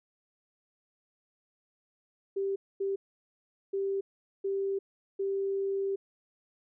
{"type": "tone bursts at uneven times", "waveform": "sine", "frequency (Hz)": 392, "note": "G4", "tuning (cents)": 0, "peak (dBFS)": -28, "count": 5, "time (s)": [[2.36, 2.56], [2.8, 2.96], [3.73, 4.01], [4.44, 4.79], [5.19, 5.96]], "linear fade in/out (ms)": 10, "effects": []}